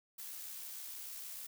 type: noise with amplitude modulation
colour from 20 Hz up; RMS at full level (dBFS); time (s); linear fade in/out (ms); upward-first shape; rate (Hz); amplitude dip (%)
blue; -45; 0.18-1.47; 10; sine; 66.5; 30
effects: none